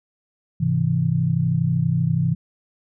sine chord, Ab augmented, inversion none, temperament equal with one note detuned, 103.83 / 132.33 / 164.81 Hz, Ab2 / C3 / E3, 0 / +20 / 0 cents, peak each -26 / -21 / -20 dBFS, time 0.6-2.35 s, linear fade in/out 10 ms, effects none

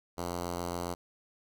5% pulse tone with notch filter, 87.31 Hz, F2, in tune, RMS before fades -36 dBFS, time 0.17-0.95 s, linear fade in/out 20 ms, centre 2500 Hz, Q 1.9, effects none

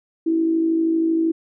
sine tone with amplitude modulation, 326.8 Hz, E4, 15 cents flat, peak -14 dBFS, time 0.26-1.32 s, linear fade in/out 10 ms, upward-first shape sine, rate 52.8 Hz, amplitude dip 45%, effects none

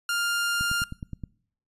sawtooth tone, 1402 Hz, F6, 6 cents sharp, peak -21 dBFS, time 0.09-0.84 s, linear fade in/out 2 ms
click train, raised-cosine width 5 ms, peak -22 dBFS, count 7, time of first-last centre 0.61-1.238 s, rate 9.56 Hz
effects noise-tail reverb RT60 0.6 s tail -23 dB re dry + resampled to 32000 Hz

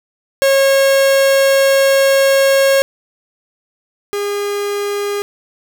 45% pulse tone pair in turn, 545 / 407.4 Hz, C#5 / G#4, -29 / -33 cents, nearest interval perfect fourth, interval 504 cents, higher first, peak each -9 / -17 dBFS, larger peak first, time 0.42-2.82 / 4.13-5.22 s, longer first, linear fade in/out 0 ms, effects none

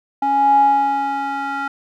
square tone with band-pass filter sweep, 277.2 Hz, C#4, in tune, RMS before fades -17 dBFS, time 0.22-1.68 s, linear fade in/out 5 ms, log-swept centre 740 to 1200 Hz, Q 8.6, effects none

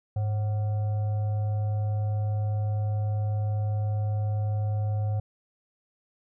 sine tone with frequency modulation, 103.83 Hz, G#2, in tune, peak -24 dBFS, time 0.16-5.2 s, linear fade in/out 5 ms, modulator 642 Hz, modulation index 0.26, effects none

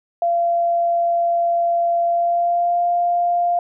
sine tone with pitch glide, 686 to 698.4 Hz, F5 to F5, -31 to 0 cents, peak -15 dBFS, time 0.22-3.59 s, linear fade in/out 2 ms, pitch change +31 cents, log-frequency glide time 2.06-2.81 s, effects none

